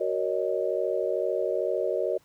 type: chord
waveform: sine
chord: D# minor seventh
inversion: first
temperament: just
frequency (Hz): 373.4 / 466.7 / 560 / 622.3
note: F#4 / A#4 / C#5 / D#5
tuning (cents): +16 / +2 / +18 / 0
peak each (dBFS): -30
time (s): 0-2.18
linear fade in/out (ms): 10
effects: pink hiss -63 dBFS RMS until 2.24 s